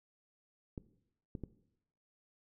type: clicks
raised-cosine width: 3 ms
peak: -28 dBFS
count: 3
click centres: 0.778 / 1.352 / 1.437 s
effects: noise-tail reverb RT60 0.8 s tail -17 dB re dry